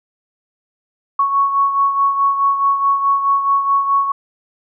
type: beating tone pair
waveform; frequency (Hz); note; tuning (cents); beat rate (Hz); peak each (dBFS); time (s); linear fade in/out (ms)
sine; 1108.7 / 1113.4; C#6 / C#6; 0 / +7; 4.7; -13 / -21; 1.19-4.12; 5
effects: none